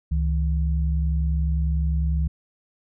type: tone pair together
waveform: sine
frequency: 69.3 / 160.5 Hz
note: C#2 / E3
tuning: 0 / -46 cents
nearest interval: octave + minor third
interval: 1454 cents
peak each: -20 / -27 dBFS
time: 0.11-2.28 s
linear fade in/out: 10 ms
effects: none